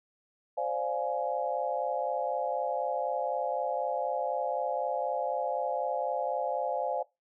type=chord; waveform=sine; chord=D half-diminished seventh; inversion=third; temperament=equal with one note detuned; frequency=523.3 / 587.3 / 698.5 / 837.8 Hz; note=C5 / D5 / F5 / Ab5; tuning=0 / 0 / 0 / +15 cents; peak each=-34 dBFS; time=0.57-7.03 s; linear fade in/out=10 ms; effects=noise-tail reverb RT60 0.2 s tail -20 dB re dry